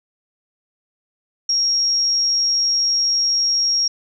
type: tone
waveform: sine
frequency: 5588 Hz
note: F8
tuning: in tune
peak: -15 dBFS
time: 1.49-3.88 s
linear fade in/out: 5 ms
effects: none